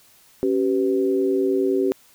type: tone cluster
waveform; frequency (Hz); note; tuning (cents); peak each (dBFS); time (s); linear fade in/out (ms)
sine; 275.3 / 385.4 / 496.2; C#4 / G4 / B4; -12 / -29 / +8; -23 / -19 / -28; 0.43-1.92; 0
effects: white hiss -54 dBFS RMS until 2.14 s